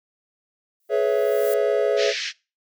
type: noise with exponential growth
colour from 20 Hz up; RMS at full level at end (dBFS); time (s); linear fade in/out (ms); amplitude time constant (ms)
violet; -31; 0.8-1.54; 2; 160
type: chord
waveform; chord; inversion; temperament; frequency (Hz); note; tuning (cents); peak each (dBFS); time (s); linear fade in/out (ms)
triangle; C# minor seventh; second; equal with one note detuned; 422.3 / 493.9 / 554.4 / 659.3; G#4 / B4 / C#5 / E5; +29 / 0 / 0 / 0; -19 / -24 / -21 / -22; 0.89-2.14; 50
type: band-pass noise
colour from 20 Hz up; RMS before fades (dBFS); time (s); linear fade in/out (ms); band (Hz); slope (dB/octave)
pink; -28; 1.96-2.33; 50; 1700 to 5900; 48
effects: noise-tail reverb RT60 0.3 s tail -23 dB re dry